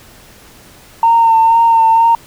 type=tone with vibrato; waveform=sine; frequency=912 Hz; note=A#5; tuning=38 cents flat; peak=-5 dBFS; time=1.03-2.15 s; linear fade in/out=2 ms; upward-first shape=sine; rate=2.1 Hz; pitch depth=23 cents each way; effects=tanh soft clip ceiling -1 dBFS + pink hiss -41 dBFS RMS until 2.26 s